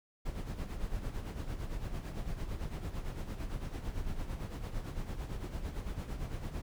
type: noise with tremolo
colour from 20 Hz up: brown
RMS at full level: -36 dBFS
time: 0.25-6.62 s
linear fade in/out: 10 ms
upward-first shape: sine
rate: 8.9 Hz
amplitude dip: 60%
effects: none